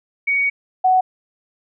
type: tone pair in turn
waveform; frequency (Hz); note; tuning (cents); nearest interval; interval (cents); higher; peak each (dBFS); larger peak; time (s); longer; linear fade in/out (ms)
sine; 2243 / 744.4; C#7 / F#5; +20 / +10; octave + perfect fifth; 1910; first; -15 / -11; second; 0.27-0.5 / 0.84-1.01; first; 10
effects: none